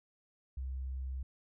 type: tone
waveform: sine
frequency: 65.41 Hz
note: C2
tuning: in tune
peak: -36 dBFS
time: 0.57-1.23 s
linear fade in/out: 5 ms
effects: none